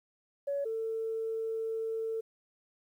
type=tone pair in turn; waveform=sine; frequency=563 / 447.7 Hz; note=C#5 / A4; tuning=+27 / +30 cents; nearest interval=major third; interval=397 cents; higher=first; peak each=-29 / -31 dBFS; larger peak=first; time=0.47-0.65 / 0.65-2.21 s; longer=second; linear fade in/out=10 ms; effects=tanh soft clip ceiling -25 dBFS + 11-bit